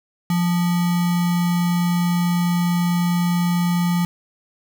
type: tone with sample-and-hold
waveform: sine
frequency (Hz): 174.61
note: F3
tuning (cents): 0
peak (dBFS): -16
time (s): 0.3-4.05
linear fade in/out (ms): 2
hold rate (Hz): 1050
effects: none